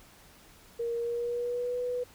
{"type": "tone with pitch glide", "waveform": "sine", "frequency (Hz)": [468.4, 493.1], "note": ["A#4", "B4"], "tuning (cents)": [8, -3], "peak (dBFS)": -29, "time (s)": [0.79, 2.04], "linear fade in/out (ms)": 10, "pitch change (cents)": 89, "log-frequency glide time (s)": [0.97, 1.77], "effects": ["pink hiss -56 dBFS RMS until 2.14 s"]}